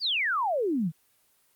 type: exponential sweep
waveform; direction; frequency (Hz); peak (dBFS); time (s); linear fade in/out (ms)
sine; down; 4978 to 146; -24; 0-0.92; 50
effects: white hiss -66 dBFS RMS until 1.55 s + Opus 24 kbps